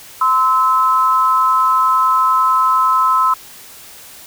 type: tone pair together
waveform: sine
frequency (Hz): 1031.1 / 1300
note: C6 / E6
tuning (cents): -26 / -24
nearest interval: major third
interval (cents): 402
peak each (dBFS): -13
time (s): 0.21-3.34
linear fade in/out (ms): 5
effects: white hiss -38 dBFS RMS until 4.26 s